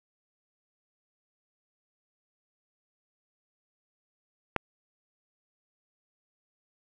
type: click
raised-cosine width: 0.5 ms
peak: -10 dBFS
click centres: 4.563 s
effects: none